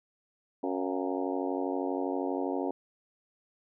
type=harmonic tone with a mistuned harmonic; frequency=92.5 Hz; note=F#2; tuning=in tune; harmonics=3 / 4 / 5 / 6 / 7 / 8 / 9 / 10; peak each=-33 / -35 / -37 / -39 / -40 / -41 / -42 / -43 dBFS; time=0.63-2.71 s; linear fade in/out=5 ms; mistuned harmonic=7; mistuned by=+72 cents; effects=none